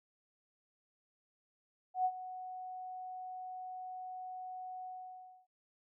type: tone with ADSR envelope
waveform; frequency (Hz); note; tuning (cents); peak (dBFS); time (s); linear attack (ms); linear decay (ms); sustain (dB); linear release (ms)
sine; 740; F#5; 0; -27; 1.94-5.47; 110; 59; -15; 620
effects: none